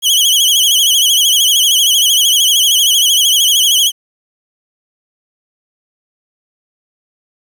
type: tone with vibrato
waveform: sawtooth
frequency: 3136 Hz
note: G7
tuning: in tune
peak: -5 dBFS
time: 0.02-3.92 s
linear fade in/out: 50 ms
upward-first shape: sine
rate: 13 Hz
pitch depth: 110 cents each way
effects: 7-bit